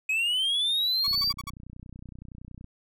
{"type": "linear sweep", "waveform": "triangle", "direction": "up", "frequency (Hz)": [2513, 4757], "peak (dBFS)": -22, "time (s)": [0.09, 1.32], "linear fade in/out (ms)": 5}
{"type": "tone bursts", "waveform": "sawtooth", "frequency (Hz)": 1126, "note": "C#6", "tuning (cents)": 27, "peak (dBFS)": -30, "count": 6, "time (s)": [1.04, 1.5], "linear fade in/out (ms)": 5, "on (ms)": 30, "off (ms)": 56}
{"type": "click train", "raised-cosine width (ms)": 5, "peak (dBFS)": -31, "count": 49, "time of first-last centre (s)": [1.08, 2.644], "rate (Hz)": 30.7}
{"effects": []}